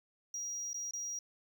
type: tone with dropouts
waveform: triangle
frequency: 5730 Hz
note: F8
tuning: 44 cents sharp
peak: -36 dBFS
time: 0.34-1.19 s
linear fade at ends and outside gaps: 2 ms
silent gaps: 0.732-0.743 / 0.91-0.935 s
effects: none